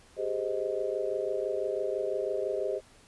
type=chord; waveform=sine; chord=Ab major seventh; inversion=third; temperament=just; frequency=389.3 / 415.3 / 519.1 / 623 Hz; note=G4 / Ab4 / C5 / Eb5; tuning=-12 / 0 / -14 / +2 cents; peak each=-34 dBFS; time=0.16-2.81 s; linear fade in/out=50 ms; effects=pink hiss -58 dBFS RMS until 3.07 s + resampled to 24000 Hz